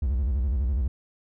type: tone with vibrato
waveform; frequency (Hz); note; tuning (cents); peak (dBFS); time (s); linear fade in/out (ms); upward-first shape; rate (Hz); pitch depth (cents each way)
triangle; 65.41; C2; 0; -20; 0.02-0.88; 5; square; 12; 180
effects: none